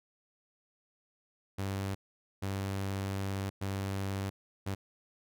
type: tone bursts at uneven times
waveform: sawtooth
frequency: 97.6 Hz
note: G2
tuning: 7 cents flat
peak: -29 dBFS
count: 4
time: 1.58-1.95 / 2.42-3.5 / 3.61-4.3 / 4.66-4.75 s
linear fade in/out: 10 ms
effects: none